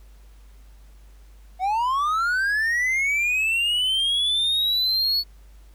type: linear sweep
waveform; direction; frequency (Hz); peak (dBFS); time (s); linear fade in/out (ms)
triangle; up; 720 to 4435; -18; 1.59-5.24; 50
effects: added 50 Hz sine -45 dBFS peak until 5.74 s + pink hiss -60 dBFS RMS until 5.74 s